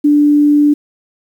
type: tone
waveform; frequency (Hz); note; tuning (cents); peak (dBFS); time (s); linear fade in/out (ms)
sine; 293.5; D4; -1; -6; 0.04-0.74; 10
effects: 7-bit